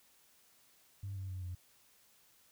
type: tone with pitch steps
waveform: sine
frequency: 98.8 / 95.66 / 92.61 / 89.66 Hz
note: G2 / G2 / F#2 / F2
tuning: +14 / -42 / +2 / +46 cents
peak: -38 dBFS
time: 1.03-1.55 s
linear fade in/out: 5 ms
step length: 130 ms
effects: tanh soft clip ceiling -35 dBFS + white hiss -67 dBFS RMS until 2.51 s